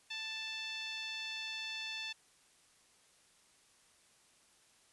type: tone with band-pass filter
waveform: 10% pulse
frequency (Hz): 882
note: A5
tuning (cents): +4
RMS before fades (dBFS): -42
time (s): 0.1-2.13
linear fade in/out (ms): 10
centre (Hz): 3100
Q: 1.7
effects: white hiss -67 dBFS RMS until 4.92 s + resampled to 24000 Hz